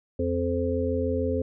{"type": "harmonic tone", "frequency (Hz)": 86.5, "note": "F2", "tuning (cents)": -16, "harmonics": [1, 3, 5, 6], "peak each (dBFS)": [-29, -29, -29, -29], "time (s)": [0.19, 1.42], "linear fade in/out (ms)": 5, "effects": []}